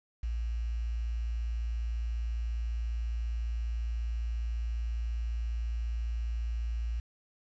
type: tone with quantisation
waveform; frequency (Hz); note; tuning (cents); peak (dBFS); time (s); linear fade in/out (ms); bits
sine; 57.3; A#1; -29; -30; 0.23-7; 5; 9
effects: resampled to 16000 Hz